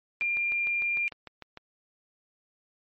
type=tone; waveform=sine; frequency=2394 Hz; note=D7; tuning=33 cents sharp; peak=-25 dBFS; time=0.21-1.08 s; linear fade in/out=0 ms
type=click train; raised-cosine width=0.3 ms; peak=-26 dBFS; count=10; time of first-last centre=0.22-1.573 s; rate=6.65 Hz
effects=MP3 32 kbps